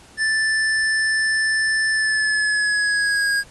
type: tone with pitch glide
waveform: square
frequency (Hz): 1760 to 1632.7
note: A6 to G#6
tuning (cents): 0 to -30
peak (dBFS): -18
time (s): 0.17-3.44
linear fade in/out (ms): 50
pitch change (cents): -130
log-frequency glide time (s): 1.91-3.33
effects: pink hiss -47 dBFS RMS until 3.5 s + resampled to 24000 Hz